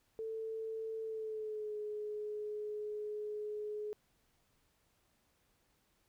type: tone with pitch glide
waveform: sine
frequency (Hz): 444.1 to 421.6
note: A4 to G#4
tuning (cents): +16 to +26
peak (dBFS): -38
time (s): 0.19-3.93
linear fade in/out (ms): 0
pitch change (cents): -90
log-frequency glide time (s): 1.03-1.76
effects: pink hiss -75 dBFS RMS until 6.08 s